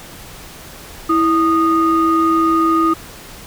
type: tone pair together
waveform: sine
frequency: 327.2 / 1234 Hz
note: E4 / D#6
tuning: -13 / -15 cents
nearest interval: octave + major seventh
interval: 2298 cents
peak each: -13 dBFS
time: 1.09-2.94 s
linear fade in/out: 10 ms
effects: tanh soft clip ceiling -5 dBFS + pink hiss -36 dBFS RMS until 3.46 s